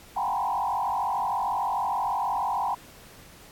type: tone with frequency modulation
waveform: sine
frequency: 880 Hz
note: A5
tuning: in tune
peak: -24 dBFS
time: 0.16-2.75 s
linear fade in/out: 10 ms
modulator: 46.5 Hz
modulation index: 3
effects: pink hiss -50 dBFS RMS until 3.51 s + AAC 64 kbps